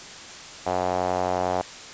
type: tone with band-pass filter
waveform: sawtooth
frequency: 91.1 Hz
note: F#2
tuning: 26 cents flat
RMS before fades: -25 dBFS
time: 0.66-1.62 s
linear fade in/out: 10 ms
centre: 720 Hz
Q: 3.2
effects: white hiss -40 dBFS RMS until 1.93 s + resampled to 16000 Hz